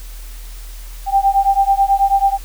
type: beating tone pair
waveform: sine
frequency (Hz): 784 / 793.2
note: G5 / G5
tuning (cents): 0 / +20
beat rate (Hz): 9.2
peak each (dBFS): -14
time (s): 1.06-2.38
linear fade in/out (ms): 50
effects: added 40 Hz sine -29 dBFS peak until 2.44 s + white hiss -41 dBFS RMS until 2.44 s